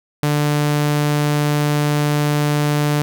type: tone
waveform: sawtooth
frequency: 147.7 Hz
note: D3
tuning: 10 cents sharp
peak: -11 dBFS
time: 0.23-3.02 s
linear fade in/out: 0 ms
effects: none